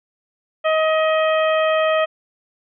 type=harmonic tone; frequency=631 Hz; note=D#5; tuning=24 cents sharp; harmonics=1 / 2 / 3 / 4 / 5; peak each=-16 / -22 / -26 / -28 / -30 dBFS; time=0.64-2.06 s; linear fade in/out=20 ms; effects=none